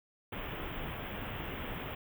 pink band-stop noise, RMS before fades -40 dBFS, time 0.32-1.95 s, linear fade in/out 5 ms, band 3400 to 15000 Hz, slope 96 dB/octave, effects none

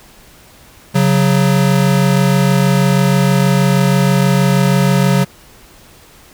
square tone pair together, 137.62 / 183.9 Hz, C#3 / F#3, -12 / -10 cents, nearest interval perfect fourth, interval 502 cents, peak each -13 dBFS, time 0.94-5.25 s, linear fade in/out 20 ms, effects pink hiss -43 dBFS RMS until 6.33 s

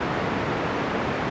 pink band-pass noise, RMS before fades -26 dBFS, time 0-1.3 s, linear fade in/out 10 ms, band 150 to 1800 Hz, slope 12 dB/octave, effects resampled to 16000 Hz

